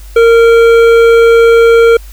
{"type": "tone with hard clipping", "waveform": "sine", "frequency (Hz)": 461.5, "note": "A#4", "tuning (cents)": -17, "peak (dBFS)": -4, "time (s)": [0.16, 1.97], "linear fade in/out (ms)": 5, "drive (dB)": 11, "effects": ["added 50 Hz sine -27 dBFS peak until 2.12 s", "white hiss -40 dBFS RMS until 2.12 s"]}